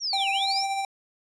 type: linear two-way sweep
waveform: sine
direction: down then up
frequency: 5840 to 2369 to 5840 Hz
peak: -25 dBFS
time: 0-0.66 s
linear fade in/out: 50 ms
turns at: 0.3 s
type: tone with tremolo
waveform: square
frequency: 784 Hz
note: G5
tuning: in tune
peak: -25 dBFS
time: 0.13-0.85 s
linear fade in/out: 2 ms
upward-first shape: sine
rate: 14 Hz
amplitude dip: 35%
effects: resampled to 22050 Hz